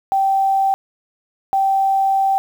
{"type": "tone pair in turn", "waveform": "sine", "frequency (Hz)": [778, 778], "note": ["G5", "G5"], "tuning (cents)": [-13, -13], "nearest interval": "unison", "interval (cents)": 0, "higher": "neither", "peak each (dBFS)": -13, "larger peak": "neither", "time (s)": [[0.12, 0.74], [1.53, 2.38]], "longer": "second", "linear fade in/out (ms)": 0, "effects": ["7-bit"]}